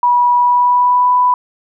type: tone with pitch glide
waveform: sine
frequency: 973 to 992.3 Hz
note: B5 to B5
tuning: -26 to +8 cents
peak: -8 dBFS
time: 0.03-1.34 s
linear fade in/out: 2 ms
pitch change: +34 cents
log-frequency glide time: 0.35-1.11 s
effects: none